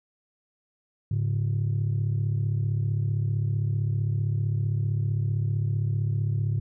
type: tone pair together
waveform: sine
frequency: 105.6 / 141.06 Hz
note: G#2 / C#3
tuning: +29 / +31 cents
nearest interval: perfect fourth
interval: 502 cents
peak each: -23 / -26 dBFS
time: 1.11-6.6 s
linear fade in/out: 5 ms
effects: tanh soft clip ceiling -19 dBFS